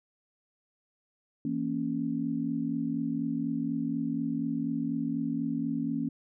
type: chord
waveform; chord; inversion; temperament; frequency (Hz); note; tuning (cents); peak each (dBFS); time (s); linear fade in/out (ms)
sine; A# diminished; second; equal; 164.81 / 233.1 / 277.2; E3 / A#3 / C#4; 0 / 0 / 0; -36 / -32 / -31; 1.45-6.09; 2
effects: none